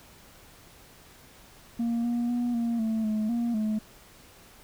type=tone with pitch steps; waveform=sine; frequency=233.7 / 238.3 / 241.8 / 233.5 / 221.9 / 215.1 / 235.9 / 215.3 Hz; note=A#3 / A#3 / B3 / A#3 / A3 / A3 / A#3 / A3; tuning=+5 / +38 / -36 / +3 / +15 / -39 / +21 / -37 cents; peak=-22 dBFS; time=1.79-3.79 s; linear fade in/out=10 ms; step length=250 ms; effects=tanh soft clip ceiling -24 dBFS + pink hiss -53 dBFS RMS until 4.63 s